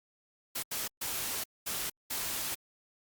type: noise bursts at uneven times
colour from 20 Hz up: white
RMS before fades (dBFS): -35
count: 5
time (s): 0.55-0.63 / 0.71-0.88 / 1.01-1.44 / 1.66-1.9 / 2.1-2.55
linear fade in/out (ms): 10
effects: Opus 48 kbps

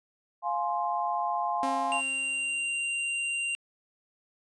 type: chord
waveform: sine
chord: F minor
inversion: none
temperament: just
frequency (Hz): 698.5 / 838.1 / 1047.7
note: F5 / Ab5 / C6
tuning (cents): 0 / +16 / +2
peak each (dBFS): -31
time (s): 0.42-2.02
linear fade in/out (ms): 50
type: tone with exponential decay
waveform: sawtooth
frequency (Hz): 267.5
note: C4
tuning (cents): +38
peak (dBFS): -27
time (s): 1.63-3.01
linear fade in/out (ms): 1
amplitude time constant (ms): 300
type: tone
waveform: square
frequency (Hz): 2774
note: F7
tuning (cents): -12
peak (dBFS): -29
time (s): 1.92-3.55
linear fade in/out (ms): 0
effects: resampled to 24000 Hz

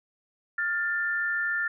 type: tone pair together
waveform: sine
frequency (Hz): 1410 / 1776.5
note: F6 / A6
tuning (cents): +16 / +16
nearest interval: major third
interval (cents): 400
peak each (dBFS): -29 / -27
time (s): 0.58-1.68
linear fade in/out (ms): 5
effects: none

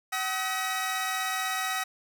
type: tone cluster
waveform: sawtooth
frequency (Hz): 756 / 1272 / 1916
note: F#5 / D#6 / A#6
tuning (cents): +37 / +38 / +47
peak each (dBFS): -29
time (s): 0.12-1.84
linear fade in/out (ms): 10
effects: none

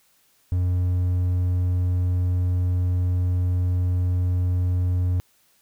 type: tone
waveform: triangle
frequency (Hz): 90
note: F#2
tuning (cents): -47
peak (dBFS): -17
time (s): 0.52-5.2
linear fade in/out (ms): 0
effects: white hiss -62 dBFS RMS until 5.61 s

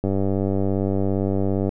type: click train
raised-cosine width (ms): 2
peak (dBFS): -10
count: 162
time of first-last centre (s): 0.04-1.691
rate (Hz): 97.5
effects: none

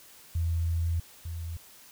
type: tone pair in turn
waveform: sine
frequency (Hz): 83.4 / 83.4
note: E2 / E2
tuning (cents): +21 / +21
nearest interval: unison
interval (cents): 0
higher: neither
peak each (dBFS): -25 / -33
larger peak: first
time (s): 0.35-1 / 1.25-1.57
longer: first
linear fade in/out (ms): 5
effects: white hiss -53 dBFS RMS until 1.91 s

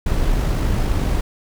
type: noise with amplitude modulation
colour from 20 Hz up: brown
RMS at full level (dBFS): -17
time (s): 0.06-1.21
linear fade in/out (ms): 5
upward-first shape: sine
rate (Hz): 51.5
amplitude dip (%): 25
effects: none

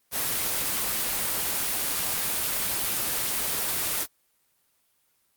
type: noise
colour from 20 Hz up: white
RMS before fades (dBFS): -27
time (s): 0.11-4.07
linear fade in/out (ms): 50
effects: white hiss -69 dBFS RMS until 5.36 s + Opus 24 kbps

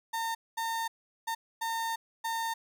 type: tone bursts at uneven times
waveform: 35% pulse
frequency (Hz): 910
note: A#5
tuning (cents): -42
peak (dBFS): -29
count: 5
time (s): 0.13-0.35 / 0.57-0.88 / 1.27-1.35 / 1.61-1.96 / 2.24-2.54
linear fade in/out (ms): 10
effects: none

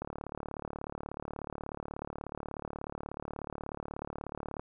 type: click train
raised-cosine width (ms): 1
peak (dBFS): -24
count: 168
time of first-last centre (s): 0.02-4.595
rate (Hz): 36.5
effects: none

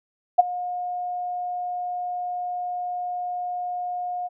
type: tone with ADSR envelope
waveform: sine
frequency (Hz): 717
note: F5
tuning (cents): +45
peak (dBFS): -7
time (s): 0.38-4.29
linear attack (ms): 15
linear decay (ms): 19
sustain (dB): -19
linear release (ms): 30
effects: none

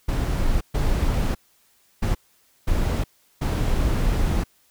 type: noise bursts at uneven times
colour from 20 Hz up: brown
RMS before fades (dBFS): -21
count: 5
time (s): 0.08-0.61 / 0.74-1.35 / 2.02-2.15 / 2.67-3.04 / 3.41-4.44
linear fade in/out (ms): 10
effects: white hiss -61 dBFS RMS until 4.7 s

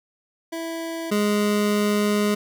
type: tone pair in turn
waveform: 25% pulse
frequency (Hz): 329.6 / 207.6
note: E4 / G#3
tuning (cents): 0 / 0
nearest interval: minor sixth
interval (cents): 800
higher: first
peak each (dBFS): -24 / -15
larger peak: second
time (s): 0.52-1.11 / 1.11-2.35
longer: second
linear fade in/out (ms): 10
effects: none

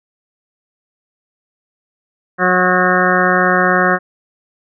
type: harmonic tone with a mistuned harmonic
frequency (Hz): 182.3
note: F#3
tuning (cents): -25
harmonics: 1 / 2 / 3 / 4 / 6 / 7 / 8 / 9 / 10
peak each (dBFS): -19 / -19 / -19 / -19 / -19 / -19 / -19 / -19 / -19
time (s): 2.38-3.99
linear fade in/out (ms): 50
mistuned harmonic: 9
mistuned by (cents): -16
effects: none

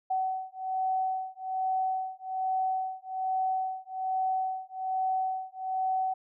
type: beating tone pair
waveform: sine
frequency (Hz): 754 / 755.2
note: F#5 / F#5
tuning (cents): +32 / +35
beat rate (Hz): 1.2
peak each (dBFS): -31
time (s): 0.1-6.14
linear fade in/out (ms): 10
effects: none

